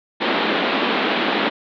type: band-pass noise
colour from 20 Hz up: pink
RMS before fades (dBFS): -20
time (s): 0.2-1.5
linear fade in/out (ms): 20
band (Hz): 200 to 3900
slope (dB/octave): 48
effects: none